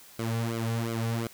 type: tone with flanger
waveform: sawtooth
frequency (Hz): 114.7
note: A#2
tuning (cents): -28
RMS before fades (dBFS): -30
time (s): 0.19-1.27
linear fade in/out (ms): 0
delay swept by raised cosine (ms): 1.1 to 3.2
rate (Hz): 2.8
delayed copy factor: -0.85
effects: white hiss -52 dBFS RMS until 1.33 s